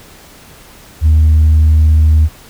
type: tone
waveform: sine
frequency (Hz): 77.78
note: D#2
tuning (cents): 0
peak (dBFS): -3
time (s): 1.01-2.29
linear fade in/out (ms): 50
effects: tanh soft clip ceiling -3 dBFS + pink hiss -39 dBFS RMS until 2.49 s